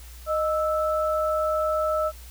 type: tone pair together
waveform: sine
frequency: 620 / 1313.7 Hz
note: D#5 / E6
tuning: -6 / -6 cents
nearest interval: octave + minor second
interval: 1300 cents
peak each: -23 / -26 dBFS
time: 0.26-2.12 s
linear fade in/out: 50 ms
effects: added 60 Hz sine -41 dBFS peak until 2.3 s + white hiss -49 dBFS RMS until 2.3 s